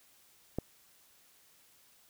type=click; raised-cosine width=2 ms; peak=-19 dBFS; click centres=0.586 s; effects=white hiss -64 dBFS RMS until 2.09 s

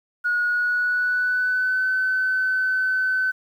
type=tone with pitch glide; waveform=sine; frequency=1450 to 1518.6 Hz; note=F#6 to F#6; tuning=-35 to +45 cents; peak=-18 dBFS; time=0.24-3.32 s; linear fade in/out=20 ms; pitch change=+80 cents; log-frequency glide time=0.46-1.86 s; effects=tanh soft clip ceiling -14 dBFS + 9-bit

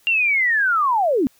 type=linear sweep; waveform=sine; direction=down; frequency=2797 to 233.1 Hz; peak=-15 dBFS; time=0.07-1.27 s; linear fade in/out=0 ms; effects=white hiss -57 dBFS RMS until 1.39 s

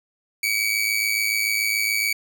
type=tone with amplitude modulation; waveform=sawtooth; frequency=2278 Hz; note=C#7; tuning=47 cents sharp; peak=-14 dBFS; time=0.43-2.13 s; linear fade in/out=5 ms; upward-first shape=sine; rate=107 Hz; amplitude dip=65%; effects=none

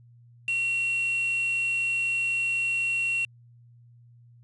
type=tone with quantisation; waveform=sine; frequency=2732 Hz; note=F7; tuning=39 cents flat; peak=-24 dBFS; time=0.48-3.25 s; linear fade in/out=2 ms; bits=6; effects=added 119 Hz sine -51 dBFS peak until 4.43 s + resampled to 24000 Hz

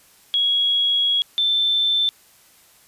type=tone pair in turn; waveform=sine; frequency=3322 / 3544 Hz; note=G#7 / A7; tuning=0 / +12 cents; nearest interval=minor second; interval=112 cents; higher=second; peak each=-16 dBFS; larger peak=neither; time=0.34-1.22 / 1.38-2.09 s; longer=first; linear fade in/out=0 ms; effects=white hiss -53 dBFS RMS until 2.87 s + resampled to 32000 Hz

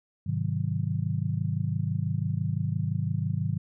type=chord; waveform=sine; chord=Ab dominant seventh; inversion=none; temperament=just; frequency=103.83 / 129.78 / 155.74 / 186.89 Hz; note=Ab2 / C3 / Eb3 / Gb3; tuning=0 / -14 / +2 / +18 cents; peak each=-30 / -31 / -30 / -35 dBFS; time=0.26-3.58 s; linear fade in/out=10 ms; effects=none

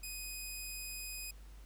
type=tone; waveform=10% pulse; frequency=2500 Hz; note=D#7; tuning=8 cents sharp; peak=-33 dBFS; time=0.03-1.31 s; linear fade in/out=5 ms; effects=added 50 Hz sine -50 dBFS peak until 1.65 s + pink hiss -64 dBFS RMS until 1.65 s

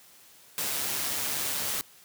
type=noise with amplitude modulation; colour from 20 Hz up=white; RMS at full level=-29 dBFS; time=0.58-1.81 s; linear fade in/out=0 ms; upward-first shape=sine; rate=141 Hz; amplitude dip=35%; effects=white hiss -55 dBFS RMS until 2.04 s + high-pass 80 Hz 12 dB/octave

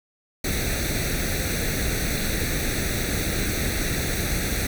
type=noise with comb filter; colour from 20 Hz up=pink; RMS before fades=-25 dBFS; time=0.44-4.67 s; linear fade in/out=5 ms; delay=0.49 ms; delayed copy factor=+0.8; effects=none

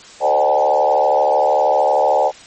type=tone with frequency modulation; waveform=sine; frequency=683 Hz; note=F5; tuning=39 cents flat; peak=-11 dBFS; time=0.2-2.32 s; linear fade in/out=50 ms; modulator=72.9 Hz; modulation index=2.6; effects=white hiss -40 dBFS RMS until 2.46 s + MP3 32 kbps

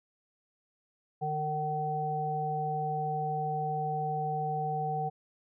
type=harmonic tone; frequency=152.1 Hz; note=D#3; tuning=39 cents flat; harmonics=1 / 3 / 5; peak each=-35 / -38 / -31 dBFS; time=1.21-5.1 s; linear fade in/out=20 ms; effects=none

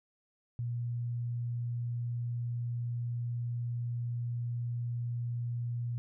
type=tone; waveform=sine; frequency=119.6 Hz; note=A#2; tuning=45 cents sharp; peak=-32 dBFS; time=0.59-5.98 s; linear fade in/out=0 ms; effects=none

